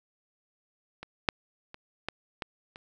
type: clicks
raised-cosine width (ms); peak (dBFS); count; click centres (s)
0.3; -24 / -6 / -27 / -15 / -17 / -28; 6; 1.03 / 1.288 / 1.744 / 2.086 / 2.422 / 2.759
effects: none